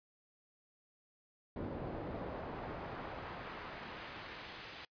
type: noise with band-pass filter sweep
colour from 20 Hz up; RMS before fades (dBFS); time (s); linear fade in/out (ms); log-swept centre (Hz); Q
brown; -45; 1.56-4.85; 2; 420 to 3500; 0.76
effects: noise-tail reverb RT60 0.1 s tail -25 dB re dry + resampled to 11025 Hz